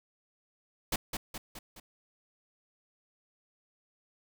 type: noise with echo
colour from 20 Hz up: pink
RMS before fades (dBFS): -30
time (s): 0.92-0.96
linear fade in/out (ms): 5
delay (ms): 210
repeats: 4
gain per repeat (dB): -5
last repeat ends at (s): 1.8
effects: none